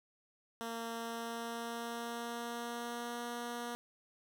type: tone with pitch glide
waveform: 10% pulse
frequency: 230 to 238.9 Hz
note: A#3 to A#3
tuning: -23 to +43 cents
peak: -31 dBFS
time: 0.61-3.75 s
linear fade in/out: 0 ms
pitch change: +66 cents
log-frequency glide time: 0.91-3.23 s
effects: none